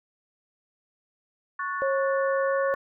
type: chord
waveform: sine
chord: F# minor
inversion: second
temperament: equal with one note detuned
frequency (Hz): 1108.7 / 1469.8 / 1760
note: C#6 / F#6 / A6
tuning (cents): 0 / -12 / 0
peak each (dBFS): -30 / -34 / -34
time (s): 1.59-2.75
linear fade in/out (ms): 5
type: tone with pitch glide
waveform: sine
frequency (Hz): 543 to 546.5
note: C#5 to C#5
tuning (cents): -36 to -25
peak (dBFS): -23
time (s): 1.82-2.74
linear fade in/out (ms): 0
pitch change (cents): +11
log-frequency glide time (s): 2.45-2.54
effects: none